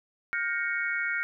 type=chord; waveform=sine; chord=G half-diminished seventh; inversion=third; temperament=equal with one note detuned; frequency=1415.6 / 1568 / 1864.7 / 2217 Hz; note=F6 / G6 / Bb6 / Db7; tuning=+23 / 0 / 0 / 0 cents; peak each=-31 / -35 / -33 / -32 dBFS; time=0.33-1.23 s; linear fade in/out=0 ms; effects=none